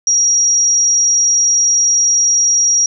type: tone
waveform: sine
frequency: 5690 Hz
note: F8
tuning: 31 cents sharp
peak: -9 dBFS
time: 0.07-2.86 s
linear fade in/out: 2 ms
effects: none